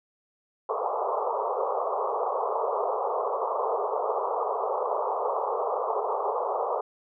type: band-pass noise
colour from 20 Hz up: pink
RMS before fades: -28 dBFS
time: 0.69-6.81 s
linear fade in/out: 5 ms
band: 410 to 1200 Hz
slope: 96 dB/octave
effects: none